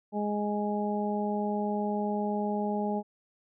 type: harmonic tone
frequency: 207.7 Hz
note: G#3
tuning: in tune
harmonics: 1 / 2 / 3 / 4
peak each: -30 / -34 / -36 / -34 dBFS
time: 0.12-3.03 s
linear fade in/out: 50 ms
effects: none